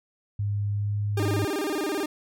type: tone with pitch glide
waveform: sine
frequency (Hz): 102.3 to 103.25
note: G#2 to G#2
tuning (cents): -26 to -10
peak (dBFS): -24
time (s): 0.39-1.45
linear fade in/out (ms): 5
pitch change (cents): +16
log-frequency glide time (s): 0.72-0.98
type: tone with vibrato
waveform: 40% pulse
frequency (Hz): 349.2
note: F4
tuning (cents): 0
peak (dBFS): -25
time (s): 1.17-2.06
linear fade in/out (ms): 5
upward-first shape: square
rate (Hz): 18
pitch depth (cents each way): 240
effects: none